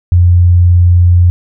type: tone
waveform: sine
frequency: 88.1 Hz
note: F2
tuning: 16 cents sharp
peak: -3 dBFS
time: 0.12-1.3 s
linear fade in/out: 0 ms
effects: none